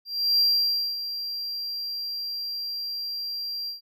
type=tone with ADSR envelope; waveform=triangle; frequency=4743 Hz; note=D8; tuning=16 cents sharp; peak=-16 dBFS; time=0.05-3.81 s; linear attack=340 ms; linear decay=570 ms; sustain=-12 dB; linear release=130 ms; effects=none